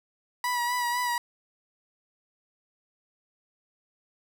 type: tone with vibrato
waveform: 30% pulse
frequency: 973 Hz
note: B5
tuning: 26 cents flat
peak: -23 dBFS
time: 0.44-1.18 s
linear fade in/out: 2 ms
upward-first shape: sine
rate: 4 Hz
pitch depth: 31 cents each way
effects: none